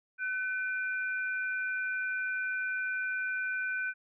sine tone pair together, 1511.9 / 2400 Hz, F#6 / D7, +37 / +37 cents, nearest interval minor sixth, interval 800 cents, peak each -31 / -39 dBFS, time 0.18-3.94 s, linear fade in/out 50 ms, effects none

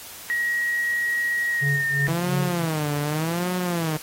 sine tone with pitch glide, 1900 to 1820.5 Hz, A#6 to A#6, +33 to -41 cents, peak -21 dBFS, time 0.3-2.07 s, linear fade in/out 0 ms, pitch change -74 cents, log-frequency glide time 1.5-1.88 s
triangle tone with tremolo, 141.9 Hz, C#3, 41 cents sharp, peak -19 dBFS, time 1.61-2.66 s, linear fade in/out 20 ms, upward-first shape sine, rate 2.9 Hz, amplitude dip 90%
sawtooth tone with vibrato, 162.7 Hz, E3, 22 cents flat, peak -20 dBFS, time 2.08-3.97 s, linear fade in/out 0 ms, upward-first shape sine, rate 0.85 Hz, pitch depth 190 cents each way
effects white hiss -40 dBFS RMS until 4.02 s + AAC 48 kbps

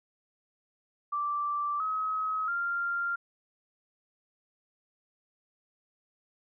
sine tone with pitch steps, 1170 / 1275.9 / 1391.4 Hz, D6 / D#6 / F6, -7 / +43 / -7 cents, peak -28 dBFS, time 1.12-3.16 s, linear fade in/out 10 ms, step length 680 ms, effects none

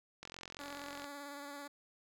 click train, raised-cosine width 0.2 ms, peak -29 dBFS, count 37, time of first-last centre 0.23-1.043 s, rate 44.3 Hz
10% pulse tone with vibrato, 285.1 Hz, C#4, 49 cents sharp, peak -37 dBFS, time 0.59-1.68 s, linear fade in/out 10 ms, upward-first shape square, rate 18 Hz, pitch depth 20 cents each way
effects none

